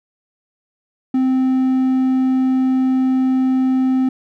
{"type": "tone", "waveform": "triangle", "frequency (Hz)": 260, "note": "C4", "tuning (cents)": -11, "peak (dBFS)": -11, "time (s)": [1.14, 4.09], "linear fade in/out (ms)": 5, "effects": []}